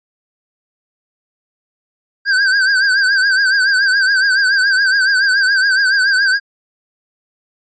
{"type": "tone with vibrato", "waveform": "square", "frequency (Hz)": 1568, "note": "G6", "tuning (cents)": 0, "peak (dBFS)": -11, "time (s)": [2.25, 6.4], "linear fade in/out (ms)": 50, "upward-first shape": "triangle", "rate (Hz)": 7.1, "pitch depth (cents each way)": 98, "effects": ["resampled to 16000 Hz"]}